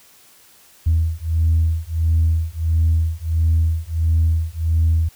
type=beating tone pair; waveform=sine; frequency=80.6 / 82.1 Hz; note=E2 / E2; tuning=-38 / -6 cents; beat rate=1.5 Hz; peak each=-17 dBFS; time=0.86-5.09 s; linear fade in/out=10 ms; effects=tanh soft clip ceiling -9 dBFS + white hiss -50 dBFS RMS until 5.15 s